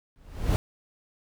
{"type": "noise with exponential growth", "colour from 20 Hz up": "brown", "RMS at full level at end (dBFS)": -18, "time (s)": [0.16, 0.56], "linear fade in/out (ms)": 0, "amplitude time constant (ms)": 86, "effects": []}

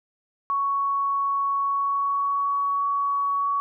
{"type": "tone with pitch glide", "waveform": "sine", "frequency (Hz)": [1113, 1124.6], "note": ["C#6", "C#6"], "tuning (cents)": [7, 25], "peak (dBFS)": -21, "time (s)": [0.5, 3.6], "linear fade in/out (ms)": 0, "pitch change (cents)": 18, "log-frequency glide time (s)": [1.6, 2.58], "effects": []}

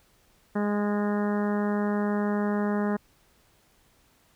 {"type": "harmonic tone with a mistuned harmonic", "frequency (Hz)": 206.5, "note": "G#3", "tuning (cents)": -10, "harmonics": [1, 2, 3, 4, 5, 6, 7, 8, 9], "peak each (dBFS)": [-25, -31, -35, -37, -39, -41, -42, -43, -44], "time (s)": [0.55, 2.97], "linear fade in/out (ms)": 10, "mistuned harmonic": 9, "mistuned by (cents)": -17, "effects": ["pink hiss -63 dBFS RMS until 4.35 s"]}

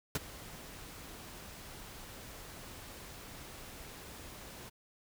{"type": "noise with ADSR envelope", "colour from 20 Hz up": "pink", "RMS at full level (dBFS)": -30, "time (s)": [0.15, 4.7], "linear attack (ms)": 3, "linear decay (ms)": 26, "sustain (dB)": -19, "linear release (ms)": 18, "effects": []}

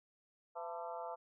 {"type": "harmonic tone with a mistuned harmonic", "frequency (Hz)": 168.7, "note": "E3", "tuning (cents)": 40, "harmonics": [3, 4, 5, 6, 7, 8], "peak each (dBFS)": [-48, -45, -46, -53, -51, -55], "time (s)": [0.55, 1.16], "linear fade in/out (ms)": 20, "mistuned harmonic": 5, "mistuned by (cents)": 80, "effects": []}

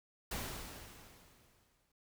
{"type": "noise with exponential decay", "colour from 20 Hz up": "pink", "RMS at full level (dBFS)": -39, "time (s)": [0.31, 1.92], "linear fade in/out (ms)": 5, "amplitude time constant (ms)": 350, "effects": ["noise-tail reverb RT60 0.1 s tail -24 dB re dry"]}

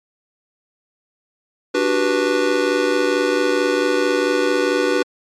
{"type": "chord", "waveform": "square", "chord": "G major seventh", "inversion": "second", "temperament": "just", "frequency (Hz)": [294, 367.5, 392, 490], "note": ["D4", "F#4", "G4", "B4"], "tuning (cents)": [2, -12, 0, -14], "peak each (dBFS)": [-23, -22, -24, -20], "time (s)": [1.74, 5.03], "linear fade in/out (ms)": 10, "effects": ["low-pass 6000 Hz 12 dB/octave", "MP3 64 kbps"]}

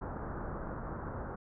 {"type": "low-pass noise", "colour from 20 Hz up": "pink", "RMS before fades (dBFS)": -40, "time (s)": [0.01, 1.36], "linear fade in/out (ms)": 10, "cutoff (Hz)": 1500, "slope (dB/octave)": 48, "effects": []}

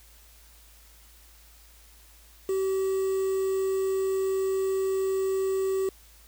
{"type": "tone with quantisation", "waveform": "triangle", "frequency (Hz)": 383.4, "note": "G4", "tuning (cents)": -38, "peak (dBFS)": -22, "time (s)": [2.49, 5.89], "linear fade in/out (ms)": 2, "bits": 7, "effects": ["added 55 Hz sine -54 dBFS peak until 6.27 s", "white hiss -56 dBFS RMS until 6.27 s"]}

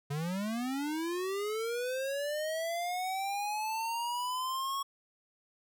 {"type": "linear sweep", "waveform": "square", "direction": "up", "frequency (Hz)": [138.59, 1108.7], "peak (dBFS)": -33, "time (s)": [0.1, 4.83], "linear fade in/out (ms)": 10, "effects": []}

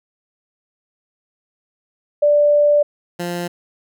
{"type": "tone pair in turn", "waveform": ["sine", "15% pulse"], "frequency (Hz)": [587.3, 174.61], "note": ["D5", "F3"], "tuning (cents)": [0, 0], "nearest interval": "octave + major sixth", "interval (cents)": 2100, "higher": "first", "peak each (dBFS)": [-10, -16], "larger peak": "first", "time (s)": [[2.22, 2.83], [3.19, 3.48]], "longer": "first", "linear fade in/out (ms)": 10, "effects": []}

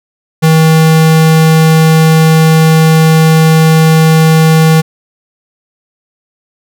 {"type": "tone", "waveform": "square", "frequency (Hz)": 159.6, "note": "D#3", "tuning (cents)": 44, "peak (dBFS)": -4, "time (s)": [0.42, 4.82], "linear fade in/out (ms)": 20, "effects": []}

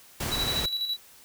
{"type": "noise", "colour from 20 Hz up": "pink", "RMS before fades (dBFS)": -31, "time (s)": [0.2, 0.66], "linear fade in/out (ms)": 5}
{"type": "tone with tremolo", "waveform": "triangle", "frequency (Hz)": 3924, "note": "B7", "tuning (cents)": -12, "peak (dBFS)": -24, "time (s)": [0.31, 0.97], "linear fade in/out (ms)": 20, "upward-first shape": "square", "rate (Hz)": 12, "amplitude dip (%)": 50}
{"effects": ["white hiss -53 dBFS RMS until 1.24 s"]}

